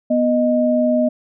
sine tone pair together, 245.9 / 620 Hz, B3 / D#5, -7 / -6 cents, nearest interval octave + major third, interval 1601 cents, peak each -16 dBFS, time 0.1-1.09 s, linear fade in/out 10 ms, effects none

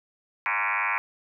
sine tone with frequency modulation, 1664 Hz, G#6, 3 cents sharp, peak -23 dBFS, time 0.46-0.98 s, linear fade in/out 0 ms, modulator 103 Hz, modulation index 7.6, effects none

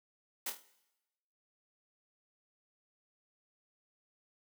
white noise with echo, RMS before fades -37 dBFS, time 0.46-0.5 s, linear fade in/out 5 ms, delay 25 ms, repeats 5, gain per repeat -6 dB, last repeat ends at 0.625 s, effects noise-tail reverb RT60 1.0 s tail -18 dB re dry + high-pass 200 Hz 12 dB/octave

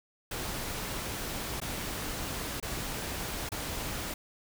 pink noise with dropouts, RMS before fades -36 dBFS, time 0.31-4.14 s, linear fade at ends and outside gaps 5 ms, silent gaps 1.602-1.615 / 2.601-2.626 / 3.491-3.518 s, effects none

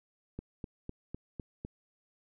click train, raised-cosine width 3 ms, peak -26 dBFS, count 6, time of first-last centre 0.39-1.649 s, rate 3.97 Hz, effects none

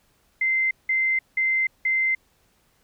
sine tone bursts, 2077 Hz, C7, 13 cents flat, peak -19 dBFS, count 4, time 0.41-2.15 s, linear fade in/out 5 ms, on 300 ms, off 180 ms, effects pink hiss -64 dBFS RMS until 2.83 s

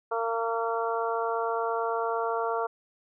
harmonic tone, 228.7 Hz, A#3, 33 cents flat, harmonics 2 / 3 / 4 / 5 / 6, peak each -30 / -32 / -33 / -34 / -35 dBFS, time 0.11-2.67 s, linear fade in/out 10 ms, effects none

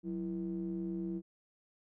triangle ring-modulated tone, 73.42 Hz, D2, in tune, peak -30 dBFS, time 0.03-1.22 s, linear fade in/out 50 ms, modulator 259 Hz, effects none

